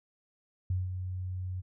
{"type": "tone with ADSR envelope", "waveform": "sine", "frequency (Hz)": 92, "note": "F#2", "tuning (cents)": -9, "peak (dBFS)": -26, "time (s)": [0.7, 1.62], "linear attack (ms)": 4, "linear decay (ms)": 180, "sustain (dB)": -7, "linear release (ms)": 26, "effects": []}